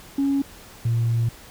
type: tone pair in turn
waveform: sine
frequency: 277.2 / 116.28 Hz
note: C#4 / A#2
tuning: 0 / -4 cents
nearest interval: octave + minor third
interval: 1504 cents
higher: first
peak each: -17 dBFS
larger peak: neither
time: 0.18-0.42 / 0.85-1.29 s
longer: second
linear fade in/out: 5 ms
effects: tanh soft clip ceiling -15 dBFS + pink hiss -45 dBFS RMS until 1.5 s